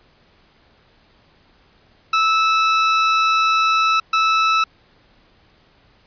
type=tone bursts at uneven times; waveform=sawtooth; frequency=1310 Hz; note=E6; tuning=11 cents flat; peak=-10 dBFS; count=2; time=2.13-4 / 4.13-4.64 s; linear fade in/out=5 ms; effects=pink hiss -55 dBFS RMS until 6.06 s + resampled to 11025 Hz